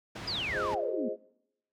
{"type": "low-pass noise", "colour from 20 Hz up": "pink", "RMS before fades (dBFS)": -40, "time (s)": [0.15, 0.75], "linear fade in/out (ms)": 10, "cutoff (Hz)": 4200, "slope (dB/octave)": 12}
{"type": "exponential sweep", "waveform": "sine", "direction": "down", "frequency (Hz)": [5160, 214.7], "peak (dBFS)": -31, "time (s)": [0.27, 1.09], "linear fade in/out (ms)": 10}
{"type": "chord", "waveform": "sine", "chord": "F minor seventh", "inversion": "none", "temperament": "equal", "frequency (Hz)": [349.2, 415.3, 523.3, 622.3], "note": ["F4", "Ab4", "C5", "Eb5"], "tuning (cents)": [0, 0, 0, 0], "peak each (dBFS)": [-41, -36, -36, -37], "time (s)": [0.52, 1.17], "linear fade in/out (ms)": 50}
{"effects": ["noise-tail reverb RT60 0.8 s tail -22 dB re dry", "high-pass 60 Hz 12 dB/octave"]}